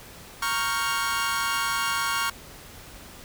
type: chord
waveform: sawtooth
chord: G half-diminished seventh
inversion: first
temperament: equal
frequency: 932.3 / 1108.7 / 1396.9 / 1568 Hz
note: Bb5 / Db6 / F6 / G6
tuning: 0 / 0 / 0 / 0 cents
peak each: -29 / -24 / -25 / -30 dBFS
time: 0.42-2.3 s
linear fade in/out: 5 ms
effects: pink hiss -45 dBFS RMS until 3.24 s